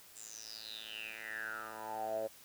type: tone with band-pass filter sweep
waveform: 10% pulse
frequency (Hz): 110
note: A2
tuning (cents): 0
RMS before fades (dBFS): -43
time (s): 0.15-2.28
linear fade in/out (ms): 20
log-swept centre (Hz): 7900 to 560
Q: 9.5
effects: white hiss -58 dBFS RMS until 2.44 s